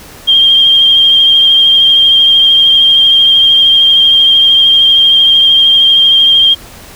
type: tone with vibrato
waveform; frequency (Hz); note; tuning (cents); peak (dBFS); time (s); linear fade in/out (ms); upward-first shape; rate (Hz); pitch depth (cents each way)
sine; 3197; G7; +33; -3; 0.27-6.55; 20; sine; 13; 22
effects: pink hiss -33 dBFS RMS until 6.95 s

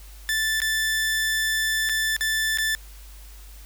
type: tone with dropouts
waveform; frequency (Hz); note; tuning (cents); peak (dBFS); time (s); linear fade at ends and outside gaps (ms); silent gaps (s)
sawtooth; 1760; A6; 0; -18; 0.29-2.75; 0; 0.603-0.618 / 1.89-1.895 / 2.165-2.209 / 2.574-2.585
effects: added 50 Hz sine -41 dBFS peak until 3.65 s + white hiss -50 dBFS RMS until 3.65 s

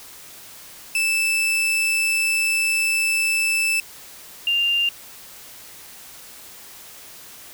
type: tone pair in turn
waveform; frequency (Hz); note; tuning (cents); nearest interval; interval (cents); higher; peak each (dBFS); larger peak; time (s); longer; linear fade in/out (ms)
40% pulse / sine; 2637 / 2794; E7 / F7; 0 / 0; minor second; 100; second; -17; neither; 0.95-3.8 / 4.47-4.89; first; 2
effects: white hiss -42 dBFS RMS until 7.53 s

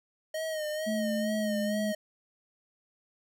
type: tone with vibrato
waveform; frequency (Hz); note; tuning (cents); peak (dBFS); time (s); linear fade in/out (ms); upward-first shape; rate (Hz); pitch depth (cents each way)
square; 622.3; D#5; 0; -32; 0.34-1.95; 5; sine; 2.2; 52
type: tone with pitch glide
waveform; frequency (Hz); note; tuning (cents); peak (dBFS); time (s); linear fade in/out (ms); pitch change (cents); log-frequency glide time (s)
sine; 218.6 to 210.2; A3 to G#3; -11 to +21; -29; 0.86-1.93; 20; -68; 1.17-1.73
effects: none

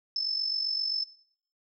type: tone with amplitude modulation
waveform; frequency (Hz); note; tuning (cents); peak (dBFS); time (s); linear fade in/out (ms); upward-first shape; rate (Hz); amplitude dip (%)
sine; 5260; E8; -5; -24; 0.16-1.04; 2; sine; 47.6; 65
effects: noise-tail reverb RT60 0.6 s tail -19 dB re dry

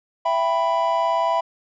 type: chord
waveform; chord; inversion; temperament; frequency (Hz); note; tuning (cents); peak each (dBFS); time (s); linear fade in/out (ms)
triangle; E minor; none; equal with one note detuned; 665.4 / 784 / 987.8; E5 / G5 / B5; +16 / 0 / 0; -20 / -24 / -19; 0.25-1.41; 10
effects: resampled to 16000 Hz

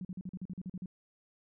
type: tone bursts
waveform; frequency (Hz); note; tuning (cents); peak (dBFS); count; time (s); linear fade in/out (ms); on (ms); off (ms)
sine; 183.8; F#3; -11; -37; 11; 0.01-0.859; 2; 39; 42
effects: none

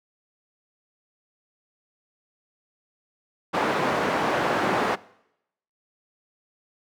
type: band-pass noise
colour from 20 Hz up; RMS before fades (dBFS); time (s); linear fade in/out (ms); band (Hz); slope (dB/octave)
white; -24; 3.53-4.96; 20; 190 to 1100; 12
effects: noise-tail reverb RT60 0.8 s tail -21 dB re dry

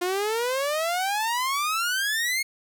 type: exponential sweep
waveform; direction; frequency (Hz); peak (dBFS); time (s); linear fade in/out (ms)
sawtooth; up; 350 to 2185; -20; 0.01-2.43; 10
effects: none

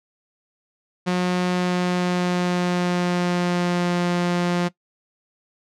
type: tone with pitch glide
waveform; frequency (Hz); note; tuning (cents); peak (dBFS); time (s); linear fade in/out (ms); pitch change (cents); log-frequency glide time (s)
sawtooth; 180 to 175.79; F#3 to F3; -47 to +12; -15; 1.06-4.69; 20; -41; 1.47-4.01
effects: noise-tail reverb RT60 0.1 s tail -19 dB re dry + low-pass 6000 Hz 12 dB/octave

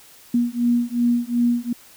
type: beating tone pair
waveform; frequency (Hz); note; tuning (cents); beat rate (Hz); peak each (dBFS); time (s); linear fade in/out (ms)
sine; 238.2 / 240.9; A#3 / B3; +38 / -43; 2.7; -20 / -20; 0.34-1.73; 5
effects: white hiss -48 dBFS RMS until 1.96 s

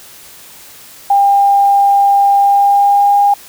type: tone with pitch glide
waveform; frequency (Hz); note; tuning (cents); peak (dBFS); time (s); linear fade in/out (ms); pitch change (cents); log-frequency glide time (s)
sine; 800 to 810.2; G5 to G#5; +35 to -43; -6; 1.1-3.34; 5; +22; 2.37-3.19
effects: white hiss -37 dBFS RMS until 3.48 s

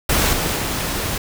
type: noise with level steps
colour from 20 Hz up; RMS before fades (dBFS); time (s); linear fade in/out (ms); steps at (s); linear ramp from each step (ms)
pink; -17 / -21 / -23; 0.09-1.18; 5; 0.33 / 0.56; 2
effects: none

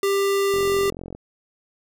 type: tone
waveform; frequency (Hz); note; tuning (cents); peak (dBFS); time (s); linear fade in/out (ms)
square; 395.9; G4; +17; -19; 0.03-0.9; 2
type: click train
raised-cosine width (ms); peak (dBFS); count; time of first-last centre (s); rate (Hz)
2; -21; 28; 0.54-1.149; 44.3
effects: none

